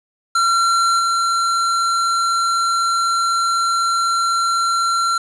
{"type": "tone with level steps", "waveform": "square", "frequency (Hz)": 1364, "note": "F6", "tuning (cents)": -41, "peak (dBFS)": [-14, -16], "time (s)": [0.35, 5.18], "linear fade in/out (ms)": 5, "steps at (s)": 0.99, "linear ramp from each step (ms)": 5, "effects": ["resampled to 22050 Hz", "7-bit"]}